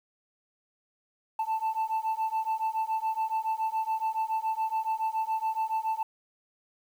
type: beating tone pair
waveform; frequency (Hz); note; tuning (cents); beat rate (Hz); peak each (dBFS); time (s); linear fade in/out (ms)
sine; 880 / 887.1; A5 / A5; 0 / +14; 7.1; -28; 1.39-6.03; 5
effects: tanh soft clip ceiling -24 dBFS + 9-bit